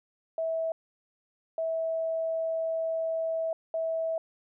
sine tone bursts at uneven times, 651 Hz, E5, 22 cents flat, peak -27 dBFS, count 3, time 0.38-0.72 / 1.58-3.53 / 3.74-4.18 s, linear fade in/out 2 ms, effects none

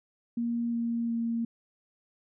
sine tone with pitch steps, 235.1 / 233.2 / 231.3 Hz, A#3 / A#3 / A#3, +15 / +1 / -13 cents, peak -27 dBFS, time 0.37-1.45 s, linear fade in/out 5 ms, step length 360 ms, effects none

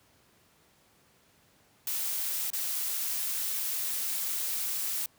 blue noise with dropouts, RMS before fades -32 dBFS, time 1.87-5.06 s, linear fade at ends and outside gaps 2 ms, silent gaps 2.503-2.532 s, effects pink hiss -64 dBFS RMS until 5.18 s + high-pass 80 Hz 12 dB/octave

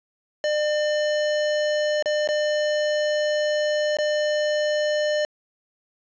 square tone with dropouts, 600 Hz, D5, 37 cents sharp, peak -21 dBFS, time 0.44-5.25 s, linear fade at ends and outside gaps 1 ms, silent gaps 2.025-2.058 / 2.275-2.288 / 3.97-3.986 s, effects resampled to 16000 Hz + 8-bit

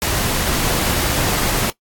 pink noise, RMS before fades -19 dBFS, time 0.02-1.7 s, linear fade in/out 0 ms, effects noise-tail reverb RT60 0.1 s tail -19 dB re dry + AAC 64 kbps

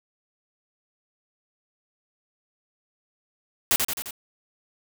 white noise with echo, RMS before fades -20 dBFS, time 3.71-3.76 s, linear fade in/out 0 ms, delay 87 ms, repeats 4, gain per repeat -4 dB, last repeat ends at 4.108 s, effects none

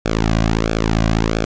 sawtooth tone with flanger, 55 Hz, A1, in tune, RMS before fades -17 dBFS, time 0.05-1.45 s, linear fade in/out 10 ms, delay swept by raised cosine 1 to 2.3 ms, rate 1.5 Hz, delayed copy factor -0.85, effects resampled to 16000 Hz + 8-bit

